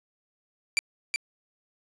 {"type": "tone with echo", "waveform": "sawtooth", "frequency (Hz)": 2349, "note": "D7", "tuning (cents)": 0, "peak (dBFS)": -18, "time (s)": [0.77, 0.79], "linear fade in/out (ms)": 0, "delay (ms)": 370, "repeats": 1, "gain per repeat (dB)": -3, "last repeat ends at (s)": 1.16, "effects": ["resampled to 22050 Hz", "8-bit"]}